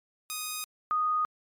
5% pulse / sine tone pair in turn, 1244.5 / 1239.7 Hz, D#6 / D#6, 0 / -7 cents, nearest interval unison, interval 7 cents, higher first, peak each -21 / -24 dBFS, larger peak first, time 0.3-0.64 / 0.91-1.25 s, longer neither, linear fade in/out 0 ms, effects MP3 96 kbps

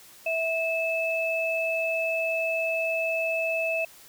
sine tone pair together, 653 / 2612 Hz, E5 / E7, -17 / -17 cents, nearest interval 2 octaves, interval 2400 cents, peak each -27 dBFS, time 0.26-3.85 s, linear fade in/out 5 ms, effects white hiss -51 dBFS RMS until 4.08 s

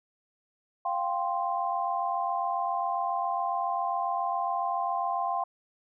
sine chord, F suspended second, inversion none, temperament just, 698.5 / 785.8 / 1047.7 Hz, F5 / G5 / C6, 0 / +4 / +2 cents, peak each -31 dBFS, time 0.85-5.44 s, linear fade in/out 5 ms, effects none

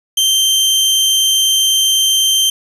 sawtooth tone, 3136 Hz, G7, in tune, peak -7 dBFS, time 0.17-2.5 s, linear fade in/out 5 ms, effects resampled to 32000 Hz + 7-bit

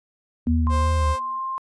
sine tone with vibrato, 77.78 Hz, D#2, in tune, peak -18 dBFS, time 0.46-1.16 s, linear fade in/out 50 ms, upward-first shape sine, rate 2.7 Hz, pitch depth 66 cents each way
sine tone with exponential decay, 240.7 Hz, B3, 44 cents flat, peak -18 dBFS, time 0.47-1.39 s, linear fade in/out 0 ms, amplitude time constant 200 ms
sine tone with pitch glide, 1046.5 to 1056.2 Hz, C6 to C6, 0 to +16 cents, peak -25 dBFS, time 0.67-1.58 s, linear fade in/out 0 ms, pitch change +16 cents, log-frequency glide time 1.12-1.47 s
sawtooth tone, 525 Hz, C5, 6 cents sharp, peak -25 dBFS, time 0.69-1.2 s, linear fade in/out 50 ms
effects resampled to 24000 Hz

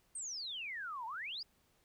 sine exponential two-way sweep, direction down then up, 8870 to 870 to 5150 Hz, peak -40 dBFS, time 0.15-1.43 s, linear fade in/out 5 ms, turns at 1.06 s, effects pink hiss -73 dBFS RMS until 1.84 s

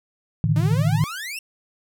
sine chord, A suspended fourth, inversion none, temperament equal with one note detuned, 110 / 146.83 / 160.68 Hz, A2 / D3 / E3, 0 / 0 / -44 cents, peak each -21 dBFS, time 0.44-1.04 s, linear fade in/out 0 ms
sawtooth exponential sweep, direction up, 293.7 to 2794 Hz, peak -26 dBFS, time 0.56-1.39 s, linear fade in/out 2 ms
effects none

